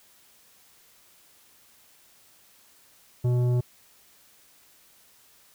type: tone with tanh clipping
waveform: sine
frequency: 123.2 Hz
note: B2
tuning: 4 cents flat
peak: -22 dBFS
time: 3.24-3.61 s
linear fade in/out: 10 ms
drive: 11 dB
effects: white hiss -58 dBFS RMS until 5.54 s